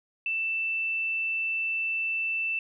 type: tone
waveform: sine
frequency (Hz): 2660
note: E7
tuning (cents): +15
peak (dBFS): -26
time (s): 0.26-2.59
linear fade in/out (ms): 2
effects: none